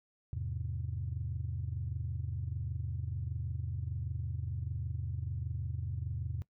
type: chord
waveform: sine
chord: E augmented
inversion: none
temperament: equal with one note detuned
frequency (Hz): 82.41 / 103.83 / 128.94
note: E2 / G#2 / B#2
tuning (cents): 0 / 0 / -25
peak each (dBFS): -38 / -39 / -39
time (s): 0.33-6.42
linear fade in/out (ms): 0
effects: noise-tail reverb RT60 0.1 s tail -19 dB re dry + tanh soft clip ceiling -26 dBFS